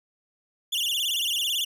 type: tone with vibrato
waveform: 40% pulse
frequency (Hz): 3136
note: G7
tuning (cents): 0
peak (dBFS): -23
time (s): 0.72-1.65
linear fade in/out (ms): 10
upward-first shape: sine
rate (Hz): 18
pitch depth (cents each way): 210
effects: none